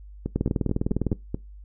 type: two click trains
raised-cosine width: 3 ms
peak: -14 / -10 dBFS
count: 6 / 16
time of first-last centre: 0.26-1.345 / 0.36-1.118 s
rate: 4.61 / 19.8 Hz
effects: noise-tail reverb RT60 0.2 s tail -21 dB re dry + added 50 Hz sine -41 dBFS peak until 1.64 s